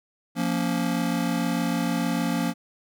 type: chord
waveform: square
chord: Bb minor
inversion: second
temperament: just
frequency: 174.81 / 233.1 / 279.7 Hz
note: F3 / Bb3 / Db4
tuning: +2 / 0 / +16 cents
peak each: -28 / -28 / -29 dBFS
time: 0.35-2.54 s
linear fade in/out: 50 ms
effects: none